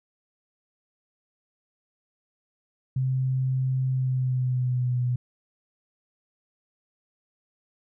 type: tone with pitch glide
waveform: sine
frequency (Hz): 130.5 to 123.82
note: C3 to B2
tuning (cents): -4 to +5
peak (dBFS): -22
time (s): 2.96-5.16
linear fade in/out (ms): 5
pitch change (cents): -91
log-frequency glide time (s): 3.89-5.01
effects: none